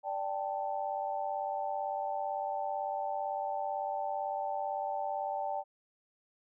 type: chord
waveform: sine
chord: D suspended fourth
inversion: none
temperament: just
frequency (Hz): 587.3 / 783.1 / 881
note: D5 / G5 / A5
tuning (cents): 0 / -2 / +2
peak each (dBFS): -38 / -35 / -38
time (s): 0.03-5.64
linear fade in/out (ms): 50
effects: none